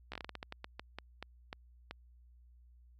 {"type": "slowing click train", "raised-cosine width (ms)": 0.3, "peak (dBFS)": -26, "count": 16, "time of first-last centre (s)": [0.12, 1.91], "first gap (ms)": 15, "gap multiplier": 1.26, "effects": ["added 60 Hz sine -58 dBFS peak until 2.99 s"]}